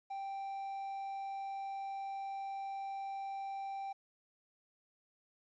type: tone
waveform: triangle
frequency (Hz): 784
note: G5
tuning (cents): 0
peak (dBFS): -37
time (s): 0.1-3.93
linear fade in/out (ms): 10
effects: resampled to 16000 Hz + 12-bit